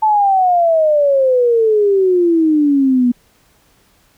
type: exponential sweep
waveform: sine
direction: down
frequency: 880 to 240 Hz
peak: -9 dBFS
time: 0.02-3.12 s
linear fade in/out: 10 ms
effects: pink hiss -54 dBFS RMS until 4.17 s